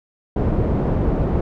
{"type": "low-pass noise", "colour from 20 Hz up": "pink", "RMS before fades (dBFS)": -19, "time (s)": [0.36, 1.41], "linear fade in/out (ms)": 5, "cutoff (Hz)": 530, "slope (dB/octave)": 12, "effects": []}